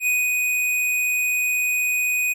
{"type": "tone with ADSR envelope", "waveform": "square", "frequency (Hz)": 2489, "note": "D#7", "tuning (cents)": 0, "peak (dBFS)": -18, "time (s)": [0, 2.34], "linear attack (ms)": 68, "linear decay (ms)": 220, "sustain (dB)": -2, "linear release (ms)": 20, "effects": []}